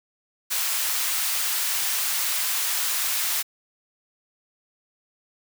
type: high-pass noise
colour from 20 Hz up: white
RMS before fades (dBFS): -25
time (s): 0.5-3.43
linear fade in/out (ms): 20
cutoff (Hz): 1000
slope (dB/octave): 12
effects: none